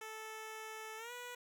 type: tone with pitch glide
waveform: 10% pulse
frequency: 438.2 to 489 Hz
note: A4 to B4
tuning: -7 to -17 cents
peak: -37 dBFS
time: 0.01-1.35 s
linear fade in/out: 5 ms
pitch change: +190 cents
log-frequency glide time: 0.97-1.12 s
effects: none